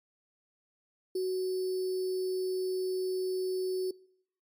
sine tone with sample-and-hold, 372.3 Hz, F#4, 11 cents sharp, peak -28 dBFS, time 1.15-3.91 s, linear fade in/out 5 ms, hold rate 4900 Hz, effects noise-tail reverb RT60 0.7 s tail -24 dB re dry + MP3 64 kbps

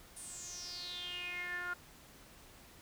sawtooth tone with band-pass filter sweep, 355.3 Hz, F4, 30 cents sharp, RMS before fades -43 dBFS, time 0.16-1.74 s, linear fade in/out 10 ms, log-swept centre 9600 to 1400 Hz, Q 8.4, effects pink hiss -58 dBFS RMS until 2.81 s

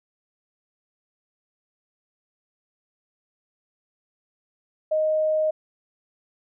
sine tone, 622.3 Hz, D#5, in tune, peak -19 dBFS, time 4.91-5.51 s, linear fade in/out 10 ms, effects none

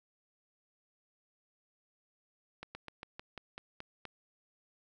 slowing click train, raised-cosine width 0.3 ms, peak -27 dBFS, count 9, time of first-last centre 2.63-4.053 s, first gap 120 ms, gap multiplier 1.11, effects none

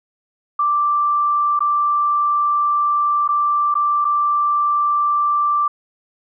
sine tone with dropouts, 1174.7 Hz, D6, in tune, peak -14 dBFS, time 0.59-5.68 s, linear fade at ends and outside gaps 5 ms, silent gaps 1.592-1.605 / 3.278-3.288 / 3.742-3.752 / 4.046-4.05 s, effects none

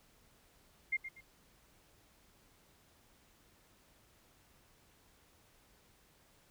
sine tone with echo, 2115 Hz, C7, 18 cents sharp, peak -30 dBFS, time 0.92-0.97 s, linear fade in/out 10 ms, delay 120 ms, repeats 2, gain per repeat -11 dB, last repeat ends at 1.21 s, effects pink hiss -67 dBFS RMS until 6.5 s

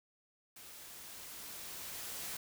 white noise with level ramp, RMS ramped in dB -53 to -42 dBFS, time 0.56-2.37 s, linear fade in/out 5 ms, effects none

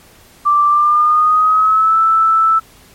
sine tone with pitch glide, 1174.7 to 1318.6 Hz, D6 to E6, 0 to 0 cents, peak -8 dBFS, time 0.45-2.6 s, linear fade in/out 20 ms, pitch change +200 cents, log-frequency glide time 0.68-1.98 s, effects pink hiss -45 dBFS RMS until 2.94 s + MP3 64 kbps

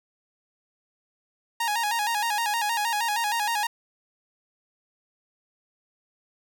sawtooth tone with vibrato, 880 Hz, A5, in tune, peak -20 dBFS, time 1.6-3.67 s, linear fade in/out 5 ms, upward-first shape square, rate 6.4 Hz, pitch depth 95 cents each way, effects none

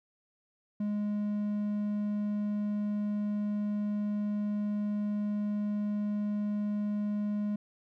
triangle tone, 207.7 Hz, G#3, in tune, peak -27 dBFS, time 0.8-7.56 s, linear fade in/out 5 ms, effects none

